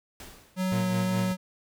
pink noise with exponential decay, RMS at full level -42 dBFS, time 0.2-0.89 s, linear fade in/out 1 ms, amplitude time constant 150 ms
square tone with vibrato, 185 Hz, F#3, in tune, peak -26 dBFS, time 0.56-1.37 s, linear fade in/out 50 ms, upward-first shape sine, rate 2 Hz, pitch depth 10 cents each way
40% pulse tone with tremolo, 116.54 Hz, A#2, in tune, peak -27 dBFS, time 0.72-1.32 s, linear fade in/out 0 ms, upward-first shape sine, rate 4.8 Hz, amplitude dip 55%
effects none

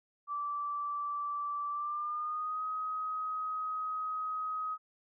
sine tone with pitch glide, 1164 to 1262 Hz, D6 to D#6, -16 to +24 cents, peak -33 dBFS, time 0.27-4.78 s, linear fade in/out 50 ms, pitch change +140 cents, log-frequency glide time 1.7-2.64 s, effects none

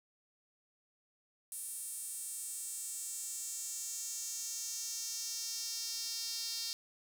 sawtooth tone with high-pass filter sweep, 458.7 Hz, A#4, 28 cents flat, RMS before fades -41 dBFS, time 1.52-6.73 s, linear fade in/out 0 ms, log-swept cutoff 9500 to 4800 Hz, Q 3.6, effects none

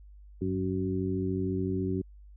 harmonic tone with a mistuned harmonic, 93.7 Hz, F#2, 22 cents sharp, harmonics 1 / 2 / 3 / 4, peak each -33 / -33 / -33 / -33 dBFS, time 0.41-2.02 s, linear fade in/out 10 ms, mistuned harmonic 1, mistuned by +59 cents, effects added 50 Hz sine -48 dBFS peak until 2.36 s

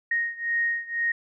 sine beating tone pair, 1864.7 / 1866.7 Hz, A#6 / A#6, 0 / +2 cents, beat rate 2 Hz, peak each -26 / -28 dBFS, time 0.11-1.12 s, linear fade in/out 5 ms, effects none

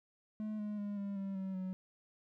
triangle tone with pitch steps, 214.2 / 209.3 / 204.5 / 199.86 / 195.29 / 190.83 / 186.47 Hz, A3 / G#3 / G#3 / G3 / G3 / G3 / F#3, -46 / +14 / -26 / +34 / -6 / -46 / +14 cents, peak -35 dBFS, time 0.4-1.73 s, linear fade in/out 0 ms, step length 190 ms, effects none

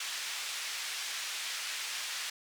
pink band-pass noise, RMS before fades -38 dBFS, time 0-2.3 s, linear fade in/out 5 ms, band 2000 to 7500 Hz, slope 12 dB/octave, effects none

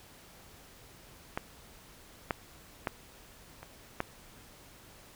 clicks, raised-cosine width 0.5 ms, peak -17 / -14 / -15 / -29 / -15 dBFS, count 5, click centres 1.375 / 2.308 / 2.872 / 3.63 / 4.004 s, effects pink hiss -55 dBFS RMS until 5.15 s

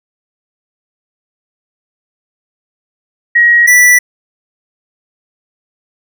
sine / square tone pair in turn, 1896 / 1966.3 Hz, A#6 / B6, +29 / -8 cents, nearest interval minor second, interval 63 cents, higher second, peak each -4 dBFS, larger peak neither, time 3.35-3.67 / 3.67-3.99 s, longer neither, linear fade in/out 10 ms, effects none

